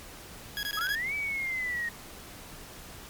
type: tone bursts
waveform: 20% pulse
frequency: 1661.2 Hz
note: G#6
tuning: in tune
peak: -26 dBFS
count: 5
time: 0.57-0.95 s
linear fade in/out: 0 ms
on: 60 ms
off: 20 ms
type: linear two-way sweep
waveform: sine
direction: up then down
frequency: 1244.5 to 2310 to 1856 Hz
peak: -29 dBFS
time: 0.77-1.89 s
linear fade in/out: 5 ms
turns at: 1.14 s
effects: pink hiss -46 dBFS RMS until 3.09 s + MP3 96 kbps